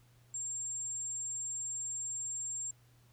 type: tone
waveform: sine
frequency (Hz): 7420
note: A#8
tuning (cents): -9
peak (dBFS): -36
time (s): 0.34-2.71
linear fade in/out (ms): 5
effects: added 120 Hz sine -62 dBFS peak until 3.12 s + pink hiss -69 dBFS RMS until 3.12 s